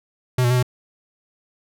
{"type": "tone with pitch steps", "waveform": "square", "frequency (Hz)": [126.5, 121.4, 125.9, 124.5], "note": ["B2", "B2", "B2", "B2"], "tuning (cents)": [42, -29, 34, 14], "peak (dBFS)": -16, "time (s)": [0.38, 0.628], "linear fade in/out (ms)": 5, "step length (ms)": 62, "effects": []}